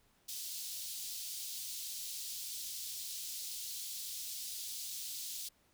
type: high-pass noise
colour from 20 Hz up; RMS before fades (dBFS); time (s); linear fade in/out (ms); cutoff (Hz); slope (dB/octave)
pink; -43; 0.28-5.49; 10; 3800; 24
effects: pink hiss -71 dBFS RMS until 5.73 s